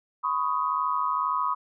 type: tone cluster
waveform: sine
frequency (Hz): 998 / 1100 / 1253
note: B5 / C#6 / D#6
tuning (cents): +18 / -14 / +12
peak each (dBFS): -28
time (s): 0.23-1.55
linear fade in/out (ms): 20
effects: none